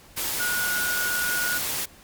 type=tone in noise; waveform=sine; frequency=1452 Hz; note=F#6; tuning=33 cents flat; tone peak=-25 dBFS; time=0.39-1.59 s; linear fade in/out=20 ms; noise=white; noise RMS=-28 dBFS; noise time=0.16-1.86 s; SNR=0 dB; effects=pink hiss -51 dBFS RMS until 2.03 s + Opus 48 kbps